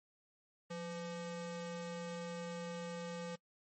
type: ring-modulated tone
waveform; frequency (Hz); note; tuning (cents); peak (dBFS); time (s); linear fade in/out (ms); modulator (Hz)
square; 342; F4; -36; -39; 0.7-3.36; 10; 165
effects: noise-tail reverb RT60 0.1 s tail -25 dB re dry + MP3 32 kbps